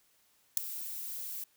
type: noise with ADSR envelope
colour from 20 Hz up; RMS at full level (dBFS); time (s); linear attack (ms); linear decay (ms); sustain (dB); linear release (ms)
violet; -21; 0.57-1.44; 3; 6; -19; 4
effects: white hiss -69 dBFS RMS until 1.56 s